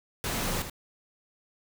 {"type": "noise with echo", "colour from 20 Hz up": "pink", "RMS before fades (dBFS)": -31, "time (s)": [0.24, 0.62], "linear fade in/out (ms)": 0, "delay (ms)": 78, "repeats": 1, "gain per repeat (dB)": -8, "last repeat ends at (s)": 0.698, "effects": []}